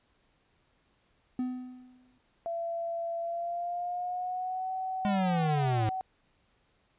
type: tone with exponential decay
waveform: triangle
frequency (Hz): 252.3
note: B3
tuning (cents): +37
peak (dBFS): -25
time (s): 1.39-2.18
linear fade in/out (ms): 2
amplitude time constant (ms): 170
type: tone with pitch glide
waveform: sine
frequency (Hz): 675 to 753.3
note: E5 to F#5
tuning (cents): +41 to +31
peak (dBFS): -31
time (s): 2.46-6.01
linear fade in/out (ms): 0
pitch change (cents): +190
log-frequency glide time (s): 3.2-4.71
type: linear sweep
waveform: square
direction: down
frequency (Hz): 207.7 to 105.7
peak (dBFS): -27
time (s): 5.05-5.89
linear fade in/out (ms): 0
effects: pink hiss -70 dBFS RMS until 6.98 s + resampled to 8000 Hz

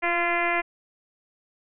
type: tone with frequency modulation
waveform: sine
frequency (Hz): 1376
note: F6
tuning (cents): -26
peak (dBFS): -21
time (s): 0.02-0.62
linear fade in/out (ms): 20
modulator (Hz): 343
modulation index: 3
effects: none

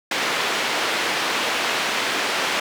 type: band-pass noise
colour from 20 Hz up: white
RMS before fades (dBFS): -23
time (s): 0.11-2.6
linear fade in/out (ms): 5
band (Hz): 280 to 3000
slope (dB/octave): 12
effects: none

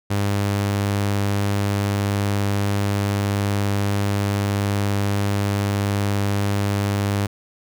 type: tone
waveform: sawtooth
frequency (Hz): 100.8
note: G2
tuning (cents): +49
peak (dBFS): -15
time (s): 0.1-7.27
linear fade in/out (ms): 10
effects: none

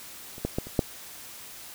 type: clicks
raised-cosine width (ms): 2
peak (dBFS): -29 / -13 / -13 / -27 / -7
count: 5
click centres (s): 0.381 / 0.45 / 0.585 / 0.67 / 0.792
effects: white hiss -44 dBFS RMS until 1.74 s

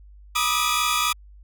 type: tone cluster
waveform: sawtooth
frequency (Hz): 974 / 1202 / 1266 / 2362 / 3378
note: B5 / D6 / D#6 / D7 / G#7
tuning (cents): -24 / +40 / +30 / +9 / +29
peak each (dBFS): -27 / -21 / -21 / -29 / -24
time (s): 0.35-1.13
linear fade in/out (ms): 10
effects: added 50 Hz sine -44 dBFS peak until 1.43 s

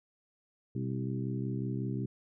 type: harmonic tone with a mistuned harmonic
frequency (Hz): 65.41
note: C2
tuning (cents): 0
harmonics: 2 / 3 / 4 / 5 / 6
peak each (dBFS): -34 / -38 / -40 / -42 / -44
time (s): 0.75-2.06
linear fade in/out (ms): 5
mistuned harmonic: 2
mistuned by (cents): -80
effects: none

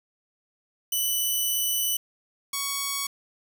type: tone pair in turn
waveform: 5% pulse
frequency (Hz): 2981 / 1116.6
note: F#7 / C#6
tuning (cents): +12 / +12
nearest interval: octave + perfect fourth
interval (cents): 1700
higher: first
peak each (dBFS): -15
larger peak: neither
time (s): 0.92-1.97 / 2.53-3.07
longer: first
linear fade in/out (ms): 5
effects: 8-bit

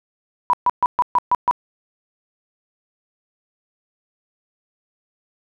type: tone bursts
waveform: sine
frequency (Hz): 984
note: B5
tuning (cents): -7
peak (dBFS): -12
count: 7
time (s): 0.5-1.511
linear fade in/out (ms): 0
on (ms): 33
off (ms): 130
effects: none

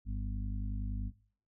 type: harmonic tone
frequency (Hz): 50.7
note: G#1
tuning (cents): -41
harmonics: 1 / 2 / 4 / 5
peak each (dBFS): -34 / -40 / -46 / -48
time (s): 0.05-1.12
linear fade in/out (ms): 50
effects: noise-tail reverb RT60 0.5 s tail -21 dB re dry

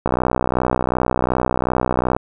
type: click train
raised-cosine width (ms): 1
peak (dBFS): -3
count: 133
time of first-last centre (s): 0.06-2.165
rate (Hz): 62.7
effects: none

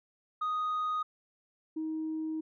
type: tone pair in turn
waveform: sine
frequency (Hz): 1244.5 / 315.7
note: D#6 / D#4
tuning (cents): 0 / +25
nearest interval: 2 octaves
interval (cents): 2375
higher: first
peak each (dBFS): -27 / -31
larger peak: first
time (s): 0.41-1.03 / 1.76-2.41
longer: second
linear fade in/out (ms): 10
effects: tanh soft clip ceiling -28 dBFS

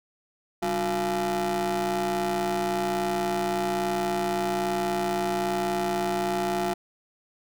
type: ring-modulated tone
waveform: 30% pulse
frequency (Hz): 164.81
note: E3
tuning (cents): 0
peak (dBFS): -19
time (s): 0.62-6.74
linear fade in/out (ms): 10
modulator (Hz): 525
effects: none

